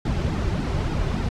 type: noise with flanger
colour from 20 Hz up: brown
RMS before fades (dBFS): -24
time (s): 0.05-1.29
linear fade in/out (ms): 5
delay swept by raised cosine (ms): 1.7 to 4.3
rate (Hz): 3.5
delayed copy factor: -0.7
effects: low-pass 6000 Hz 12 dB/octave